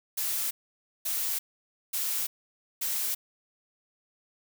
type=noise bursts; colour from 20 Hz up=blue; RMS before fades=-30 dBFS; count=4; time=0.17-3.15 s; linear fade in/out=10 ms; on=340 ms; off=540 ms; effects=none